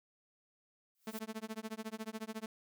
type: noise with exponential growth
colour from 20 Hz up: blue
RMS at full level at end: -45 dBFS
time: 0.95-1.19 s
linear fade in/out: 1 ms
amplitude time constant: 52 ms
type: tone with tremolo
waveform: sawtooth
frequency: 220 Hz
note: A3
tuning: in tune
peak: -34 dBFS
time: 1.07-2.46 s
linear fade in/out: 2 ms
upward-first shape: sine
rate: 14 Hz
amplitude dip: 100%
effects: none